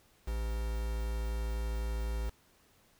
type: tone with quantisation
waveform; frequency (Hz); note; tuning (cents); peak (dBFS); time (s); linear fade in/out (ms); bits
triangle; 56; A1; +31; -30; 0.27-2.3; 10; 7
effects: pink hiss -66 dBFS RMS until 2.99 s